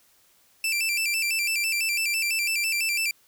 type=tone with vibrato; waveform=sawtooth; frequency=2500 Hz; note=D#7; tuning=8 cents sharp; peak=-20 dBFS; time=0.64-3.11 s; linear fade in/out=2 ms; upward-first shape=square; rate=6 Hz; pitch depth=100 cents each way; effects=white hiss -61 dBFS RMS until 3.27 s